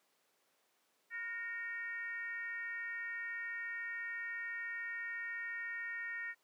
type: tone with frequency modulation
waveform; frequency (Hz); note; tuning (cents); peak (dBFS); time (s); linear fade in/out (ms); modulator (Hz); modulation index
sine; 1847; A#6; -16; -39; 1.1-6.35; 50; 423; 0.7
effects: pink hiss -75 dBFS RMS until 6.43 s + high-pass 400 Hz 12 dB/octave